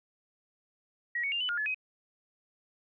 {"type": "tone with pitch steps", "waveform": "sine", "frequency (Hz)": [1909, 2225, 2798, 2995, 1420, 1715, 2525], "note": ["A#6", "C#7", "F7", "F#7", "F6", "A6", "D#7"], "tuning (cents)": [41, 6, 3, 20, 28, -45, 25], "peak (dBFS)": -29, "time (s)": [1.15, 1.745], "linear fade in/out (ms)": 5, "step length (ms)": 85, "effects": []}